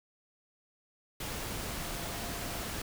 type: tone in noise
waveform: sine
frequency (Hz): 691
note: F5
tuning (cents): -19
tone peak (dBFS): -48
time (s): 1.81-2.64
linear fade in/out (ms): 5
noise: pink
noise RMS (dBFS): -38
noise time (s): 1.2-2.82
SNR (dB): -13
effects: none

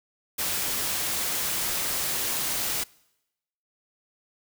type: noise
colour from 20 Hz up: white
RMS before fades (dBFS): -28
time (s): 0.38-2.84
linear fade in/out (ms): 10
effects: noise-tail reverb RT60 0.9 s tail -24 dB re dry

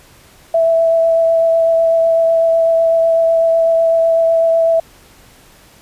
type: tone with vibrato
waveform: sine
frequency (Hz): 659.3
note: E5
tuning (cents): 0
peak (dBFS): -9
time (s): 0.54-4.8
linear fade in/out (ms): 5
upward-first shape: triangle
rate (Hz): 8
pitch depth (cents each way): 13
effects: pink hiss -45 dBFS RMS until 5.81 s + resampled to 32000 Hz

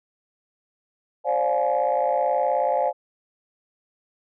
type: chord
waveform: sine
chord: D half-diminished seventh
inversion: third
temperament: just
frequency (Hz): 528.6 / 587.3 / 704.8 / 845.8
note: C5 / D5 / F5 / Ab5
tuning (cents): +18 / 0 / +16 / +31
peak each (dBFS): -24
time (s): 1.24-2.93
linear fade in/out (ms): 50
effects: tanh soft clip ceiling -12 dBFS

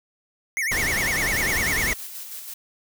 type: tone with vibrato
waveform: square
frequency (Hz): 1998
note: B6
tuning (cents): +20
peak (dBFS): -23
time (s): 0.57-1.93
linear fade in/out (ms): 0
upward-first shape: sine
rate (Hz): 10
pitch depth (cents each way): 210
type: noise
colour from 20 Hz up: pink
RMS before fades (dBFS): -28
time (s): 0.71-1.94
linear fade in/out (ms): 10
type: noise with tremolo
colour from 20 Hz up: blue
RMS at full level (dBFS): -35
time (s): 1.33-2.54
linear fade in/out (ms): 5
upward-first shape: square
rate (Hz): 6.1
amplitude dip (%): 35
effects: none

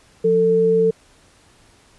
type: tone pair together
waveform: sine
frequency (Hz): 177.2 / 446.5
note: F3 / A4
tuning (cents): +25 / +25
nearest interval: octave + major third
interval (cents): 1600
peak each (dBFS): -22 / -13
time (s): 0.24-0.91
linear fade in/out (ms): 10
effects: pink hiss -53 dBFS RMS until 1.98 s + resampled to 24000 Hz

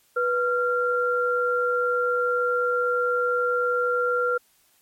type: tone pair together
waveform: sine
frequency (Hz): 490.9 / 1382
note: B4 / F6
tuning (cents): -10 / -19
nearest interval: octave + tritone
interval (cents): 1791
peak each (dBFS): -23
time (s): 0.16-4.38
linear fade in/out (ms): 10
effects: white hiss -62 dBFS RMS until 4.81 s + MP3 64 kbps

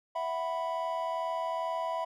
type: chord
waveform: triangle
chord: E suspended second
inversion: none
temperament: just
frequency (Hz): 659.3 / 741.7 / 988.9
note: E5 / F#5 / B5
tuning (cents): 0 / +4 / +2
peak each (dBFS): -32 / -37 / -32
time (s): 0.15-2.05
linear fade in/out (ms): 10
effects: none

